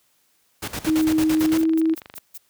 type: noise with tremolo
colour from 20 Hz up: pink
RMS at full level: -28 dBFS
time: 0.62-1.64 s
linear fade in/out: 10 ms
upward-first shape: square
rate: 8.9 Hz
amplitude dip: 80%
type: tone with pitch glide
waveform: sine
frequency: 314.5 to 321.7 Hz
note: D#4 to E4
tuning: +19 to -42 cents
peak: -16 dBFS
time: 0.86-1.95 s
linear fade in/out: 20 ms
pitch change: +39 cents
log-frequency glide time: 1.49-1.55 s
type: noise bursts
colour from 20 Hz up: violet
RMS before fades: -36 dBFS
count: 8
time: 1.01-2.38 s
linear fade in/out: 10 ms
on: 40 ms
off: 150 ms
type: click train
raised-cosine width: 0.3 ms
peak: -23 dBFS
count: 22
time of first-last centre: 1.33-2.18 s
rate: 24.7 Hz
effects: white hiss -64 dBFS RMS until 2.49 s + high-pass 60 Hz 12 dB/octave